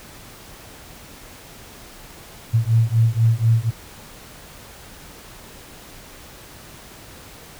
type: beating tone pair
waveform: sine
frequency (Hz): 111.8 / 115.9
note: A2 / A#2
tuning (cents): +28 / -10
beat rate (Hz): 4.1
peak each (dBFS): -17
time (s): 2.53-3.71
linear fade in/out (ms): 20
effects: pink hiss -42 dBFS RMS until 7.59 s